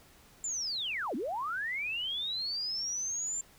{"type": "linear two-way sweep", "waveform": "sine", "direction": "down then up", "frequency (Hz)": [7340, 210, 7340], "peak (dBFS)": -32, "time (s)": [0.44, 3.41], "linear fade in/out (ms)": 2, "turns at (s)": 1.15, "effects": ["pink hiss -59 dBFS RMS until 3.58 s"]}